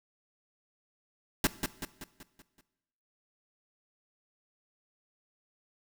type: noise with echo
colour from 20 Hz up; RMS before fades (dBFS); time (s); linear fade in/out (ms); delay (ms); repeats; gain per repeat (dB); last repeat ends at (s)
pink; -25; 1.44-1.47; 2; 190; 6; -6; 2.61
effects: noise-tail reverb RT60 1.0 s tail -17 dB re dry